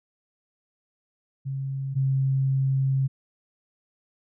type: tone pair in turn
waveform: sine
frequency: 135.6 / 134.43 Hz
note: C#3 / C3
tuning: -38 / +47 cents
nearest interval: unison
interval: 15 cents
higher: first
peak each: -27 / -20 dBFS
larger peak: second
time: 1.45-1.95 / 1.95-3.08 s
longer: second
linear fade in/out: 20 ms
effects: none